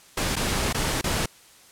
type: noise with dropouts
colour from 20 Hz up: pink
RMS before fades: -25 dBFS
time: 0.17-1.26 s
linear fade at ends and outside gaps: 5 ms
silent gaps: 0.357-0.364 / 0.729-0.744 / 1.013-1.04 s
effects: white hiss -52 dBFS RMS until 1.71 s + low-pass 11000 Hz 12 dB/octave